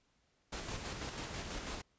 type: noise with tremolo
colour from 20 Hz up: pink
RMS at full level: -41 dBFS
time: 0.52-1.82 s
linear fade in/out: 10 ms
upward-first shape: square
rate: 6.1 Hz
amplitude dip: 35%
effects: pink hiss -75 dBFS RMS until 1.98 s + resampled to 16000 Hz